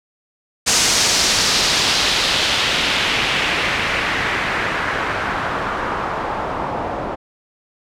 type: noise with low-pass filter sweep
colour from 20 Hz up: white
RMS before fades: -19 dBFS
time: 0.66-7.16 s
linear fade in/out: 20 ms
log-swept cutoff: 6700 to 770 Hz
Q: 1.5
effects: none